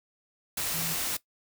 sine tone in noise, 163.8 Hz, E3, 11 cents flat, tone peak -37 dBFS, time 0.74-0.94 s, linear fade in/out 5 ms, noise white, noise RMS -31 dBFS, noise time 0.57-1.17 s, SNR -9 dB, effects noise-tail reverb RT60 0.1 s tail -17 dB re dry

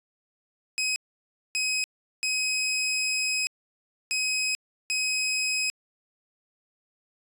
20% pulse tone bursts at uneven times, 2533 Hz, D#7, 30 cents sharp, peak -20 dBFS, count 5, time 0.78-0.96 / 1.55-1.84 / 2.23-3.47 / 4.11-4.55 / 4.9-5.7 s, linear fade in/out 0 ms, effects resampled to 32000 Hz

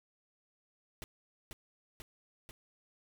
pink noise with echo, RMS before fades -44 dBFS, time 1.02-1.04 s, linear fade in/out 0 ms, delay 490 ms, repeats 3, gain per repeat -2 dB, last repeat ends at 2.51 s, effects none

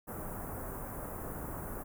pink band-stop noise, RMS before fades -41 dBFS, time 0.07-1.84 s, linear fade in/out 20 ms, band 1400 to 11000 Hz, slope 24 dB/octave, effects none

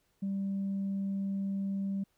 sine tone, 196 Hz, G3, in tune, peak -29 dBFS, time 0.22-2.04 s, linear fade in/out 10 ms, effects tanh soft clip ceiling -28 dBFS + pink hiss -74 dBFS RMS until 2.17 s

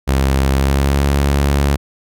sawtooth tone with pitch glide, 67.4 to 70.26 Hz, C#2 to C#2, -48 to +24 cents, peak -8 dBFS, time 0.07-1.77 s, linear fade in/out 20 ms, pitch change +72 cents, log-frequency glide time 0.52-1.02 s, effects none

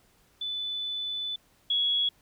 sine tone pair in turn, 3494 / 3349 Hz, A7 / G#7, -13 / +14 cents, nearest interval minor second, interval 73 cents, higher first, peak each -30 / -23 dBFS, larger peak second, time 0.41-1.36 / 1.7-2.09 s, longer first, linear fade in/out 5 ms, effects pink hiss -64 dBFS RMS until 2.21 s

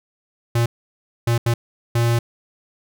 square tone bursts at uneven times, 117.6 Hz, A#2, 16 cents sharp, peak -16 dBFS, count 4, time 0.55-0.66 / 1.27-1.38 / 1.46-1.54 / 1.95-2.19 s, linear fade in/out 5 ms, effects none

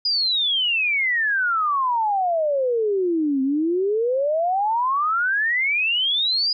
sine exponential two-way sweep, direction down then up, 4978 to 261.1 to 4978 Hz, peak -18 dBFS, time 0.05-6.53 s, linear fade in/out 5 ms, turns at 3.42 s, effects none

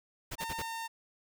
pink noise bursts, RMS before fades -39 dBFS, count 4, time 0.31-0.625 s, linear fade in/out 10 ms, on 45 ms, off 45 ms
sawtooth tone, 910 Hz, A#5, 42 cents flat, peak -33 dBFS, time 0.38-0.88 s, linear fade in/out 20 ms
effects none

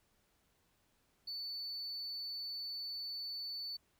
sine tone, 4490 Hz, C#8, 21 cents sharp, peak -38 dBFS, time 1.27-3.77 s, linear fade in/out 10 ms, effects tanh soft clip ceiling -38 dBFS + pink hiss -75 dBFS RMS until 3.99 s

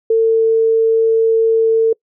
sine tone, 449.6 Hz, A4, 37 cents sharp, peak -9 dBFS, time 0.1-1.93 s, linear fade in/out 5 ms, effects noise-tail reverb RT60 0.1 s tail -26 dB re dry

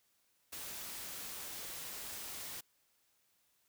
white noise, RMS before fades -45 dBFS, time 0.52-2.61 s, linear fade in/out 10 ms, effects white hiss -75 dBFS RMS until 3.68 s

